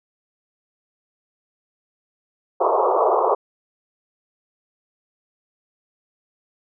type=band-pass noise; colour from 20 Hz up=pink; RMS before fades=-18 dBFS; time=2.6-3.35 s; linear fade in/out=10 ms; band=370 to 1200 Hz; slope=96 dB/octave; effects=none